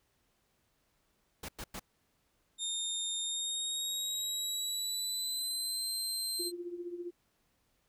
pink noise bursts, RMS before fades -42 dBFS, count 3, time 1.43-1.796 s, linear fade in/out 5 ms, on 56 ms, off 99 ms
25% pulse tone with pitch glide, 3659 to 4131 Hz, A#7 to C8, -33 to -23 cents, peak -29 dBFS, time 2.58-6.52 s, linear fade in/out 50 ms, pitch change +210 cents, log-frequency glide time 3.21-5.9 s
sine tone with tremolo, 349.5 Hz, F4, 1 cent sharp, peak -35 dBFS, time 6.39-7.11 s, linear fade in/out 10 ms, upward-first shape triangle, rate 15 Hz, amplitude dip 75%
effects pink hiss -75 dBFS RMS until 7.88 s

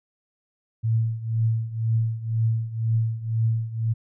sine tone with tremolo, 112.9 Hz, A2, 45 cents sharp, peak -17 dBFS, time 0.83-3.94 s, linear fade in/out 20 ms, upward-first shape triangle, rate 2 Hz, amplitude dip 85%, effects none

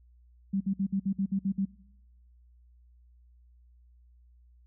sine tone bursts, 194.9 Hz, G3, 10 cents flat, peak -25 dBFS, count 9, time 0.53-1.654 s, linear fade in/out 10 ms, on 76 ms, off 55 ms, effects noise-tail reverb RT60 1.0 s tail -23 dB re dry + added 60 Hz sine -56 dBFS peak until 4.66 s

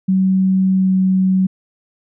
sine tone with pitch glide, 189.1 to 188.01 Hz, F#3 to F#3, +38 to +28 cents, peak -11 dBFS, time 0.08-1.47 s, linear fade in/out 10 ms, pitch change -10 cents, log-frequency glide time 0.75-0.92 s, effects none

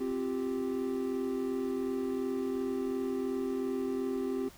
triangle chord, C suspended fourth, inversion none, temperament equal, 261.6 / 349.2 / 392 Hz, C4 / F4 / G4, 0 / 0 / 0 cents, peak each -32 / -37 / -32 dBFS, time 0-4.49 s, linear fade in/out 10 ms, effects pink hiss -55 dBFS RMS until 4.57 s

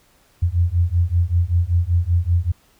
sine beating tone pair, 84.3 / 89.5 Hz, E2 / F2, +39 / +43 cents, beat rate 5.2 Hz, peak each -18 dBFS, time 0.42-2.52 s, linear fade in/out 10 ms, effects pink hiss -57 dBFS RMS until 2.79 s

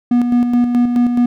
triangle tone with tremolo, 242.4 Hz, B3, 32 cents flat, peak -7 dBFS, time 0.11-1.26 s, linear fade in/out 5 ms, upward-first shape square, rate 4.7 Hz, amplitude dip 45%, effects none

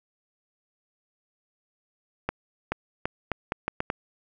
accelerating click train, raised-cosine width 0.5 ms, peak -11 dBFS, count 8, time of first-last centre 2.29-3.901 s, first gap 430 ms, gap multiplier 0.78, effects none

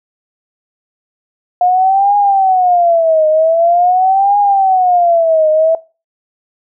sine tone with vibrato, 712 Hz, F5, 33 cents sharp, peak -7 dBFS, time 1.61-5.75 s, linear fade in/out 2 ms, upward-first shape triangle, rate 0.45 Hz, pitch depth 250 cents each way, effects noise-tail reverb RT60 0.3 s tail -20 dB re dry

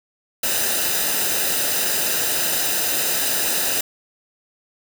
white noise with comb filter, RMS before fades -21 dBFS, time 0.43-3.81 s, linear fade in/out 5 ms, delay 0.9 ms, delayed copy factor -0.6, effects none

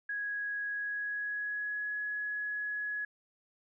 sine tone with pitch glide, 1661.2 to 1684.4 Hz, G#6 to G#6, 0 to +24 cents, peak -33 dBFS, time 0.09-3.05 s, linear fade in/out 5 ms, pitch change +24 cents, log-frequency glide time 0.69-1.93 s, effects none

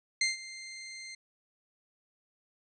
20% pulse tone with ADSR envelope, 2093 Hz, C7, in tune, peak -19 dBFS, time 0.21-1.15 s, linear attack 4 ms, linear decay 150 ms, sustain -18 dB, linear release 6 ms, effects resampled to 22050 Hz

